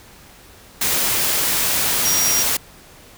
sine tone in noise, 5700 Hz, F8, 34 cents sharp, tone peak -18 dBFS, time 2.05-2.43 s, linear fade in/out 5 ms, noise white, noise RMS -19 dBFS, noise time 0.81-2.57 s, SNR -2 dB, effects pink hiss -45 dBFS RMS until 3.17 s

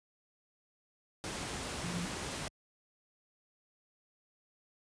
sine tone in noise, 174.61 Hz, F3, in tune, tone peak -36 dBFS, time 1.84-2.05 s, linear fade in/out 0 ms, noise pink, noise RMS -39 dBFS, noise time 1.24-2.48 s, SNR 0 dB, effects high-pass 60 Hz 12 dB/octave + resampled to 22050 Hz

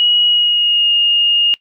sine tone with pitch glide, 2905 to 2844 Hz, F#7 to F7, -32 to +31 cents, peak -10 dBFS, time 0-1.54 s, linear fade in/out 0 ms, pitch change -37 cents, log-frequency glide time 0.27-0.92 s, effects noise-tail reverb RT60 0.1 s tail -19 dB re dry

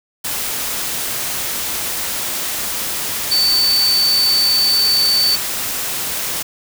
sine tone in noise, 4534 Hz, C#8, 38 cents sharp, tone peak -12 dBFS, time 3.31-5.36 s, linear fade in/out 10 ms, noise white, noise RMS -22 dBFS, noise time 0.24-6.43 s, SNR +7 dB, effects none

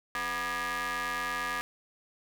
sawtooth ring-modulated tone, 232.6 Hz, A#3, 4 cents flat, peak -24 dBFS, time 0.15-1.61 s, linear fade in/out 0 ms, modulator 1440 Hz, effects none

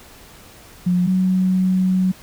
sine tone pair in turn, 179 / 185.86 Hz, F3 / F#3, +43 / +8 cents, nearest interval minor second, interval 65 cents, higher second, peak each -14 dBFS, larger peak neither, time 0.86-1.07 / 1.07-2.12 s, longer second, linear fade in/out 10 ms, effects pink hiss -44 dBFS RMS until 2.22 s

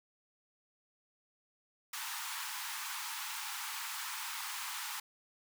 pink high-pass noise, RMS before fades -41 dBFS, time 1.93-5 s, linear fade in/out 5 ms, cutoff 830 Hz, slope 96 dB/octave, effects none

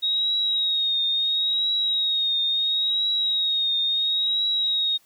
sine tone with vibrato, 3770 Hz, A#7, 19 cents sharp, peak -20 dBFS, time 0.02-4.98 s, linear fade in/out 20 ms, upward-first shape triangle, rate 0.73 Hz, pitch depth 53 cents each way, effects white hiss -60 dBFS RMS until 5.05 s

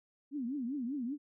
sine tone with vibrato, 261.6 Hz, C4, in tune, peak -34 dBFS, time 0.31-1.18 s, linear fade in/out 50 ms, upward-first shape triangle, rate 5.1 Hz, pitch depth 260 cents each way, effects none

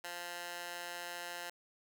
15% pulse tone with high-pass filter, 174.61 Hz, F3, in tune, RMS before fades -44 dBFS, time 0.04-1.5 s, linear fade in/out 5 ms, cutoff 1000 Hz, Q 0.88, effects none

